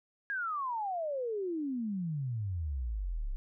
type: exponential sweep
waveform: sine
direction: down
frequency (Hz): 1661.2 to 31.12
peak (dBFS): -32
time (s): 0.3-3.36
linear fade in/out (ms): 0
effects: none